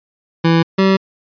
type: tone pair in turn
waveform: 25% pulse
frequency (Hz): 165.6 / 192.32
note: E3 / G3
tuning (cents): +8 / -33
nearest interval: minor third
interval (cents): 259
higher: second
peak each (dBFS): -6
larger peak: neither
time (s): 0.44-0.63 / 0.78-0.97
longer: neither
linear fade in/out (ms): 10
effects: resampled to 11025 Hz